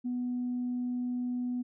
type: tone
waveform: sine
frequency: 246.9 Hz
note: B3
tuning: in tune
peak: -29 dBFS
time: 0.04-1.63 s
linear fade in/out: 20 ms
effects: tanh soft clip ceiling -26 dBFS